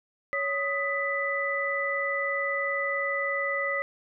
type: tone cluster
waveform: sine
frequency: 559 / 1249 / 1986 Hz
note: C#5 / D#6 / B6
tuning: +14 / +6 / +9 cents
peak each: -31 / -33 / -28 dBFS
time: 0.33-3.82 s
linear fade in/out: 0 ms
effects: none